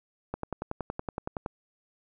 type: click train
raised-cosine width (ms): 1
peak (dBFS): -18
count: 13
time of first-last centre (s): 0.34-1.461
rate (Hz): 10.7
effects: none